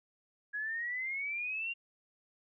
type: exponential sweep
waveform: sine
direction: up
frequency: 1661.2 to 2794 Hz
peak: -34 dBFS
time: 0.53-1.74 s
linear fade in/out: 20 ms
effects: none